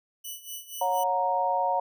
5% pulse tone with tremolo, 2972 Hz, F#7, 7 cents sharp, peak -26 dBFS, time 0.24-1.04 s, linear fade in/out 10 ms, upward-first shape sine, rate 4.2 Hz, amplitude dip 80%
sine chord, F# major, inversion second, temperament equal with one note detuned, 554.4 / 725.2 / 932.3 Hz, C#5 / F#5 / A#5, 0 / -35 / 0 cents, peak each -30 / -27 / -26 dBFS, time 0.81-1.8 s, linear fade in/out 5 ms
effects none

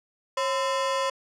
40% pulse ring-modulated tone, 784 Hz, G5, in tune, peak -20 dBFS, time 0.37-1.1 s, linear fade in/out 5 ms, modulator 241 Hz, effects low-pass 7000 Hz 12 dB/octave

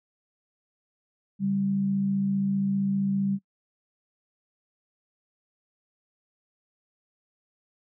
sine tone pair together, 141.2 / 196.39 Hz, C#3 / G3, +32 / +3 cents, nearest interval tritone, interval 571 cents, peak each -34 / -23 dBFS, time 1.39-3.39 s, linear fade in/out 50 ms, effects noise-tail reverb RT60 0.1 s tail -23 dB re dry

